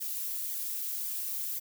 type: noise with flanger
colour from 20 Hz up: violet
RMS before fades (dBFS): -35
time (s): 0-1.6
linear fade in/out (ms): 20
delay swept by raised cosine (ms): 0.72 to 6.42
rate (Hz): 1.9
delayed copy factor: -0.65
effects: none